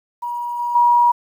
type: tone with level steps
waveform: sine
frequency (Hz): 959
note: A#5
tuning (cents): +49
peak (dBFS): -22 / -19 / -10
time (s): 0.22-1.12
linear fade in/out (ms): 10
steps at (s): 0.59 / 0.75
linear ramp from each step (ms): 5
effects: 8-bit